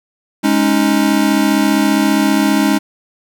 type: chord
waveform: square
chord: Ab suspended fourth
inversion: none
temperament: equal with one note detuned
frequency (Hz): 207.7 / 277.2 / 312.2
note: Ab3 / Db4 / Eb4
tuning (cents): 0 / 0 / +6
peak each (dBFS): -16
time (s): 0.43-2.79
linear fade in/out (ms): 20
effects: 8-bit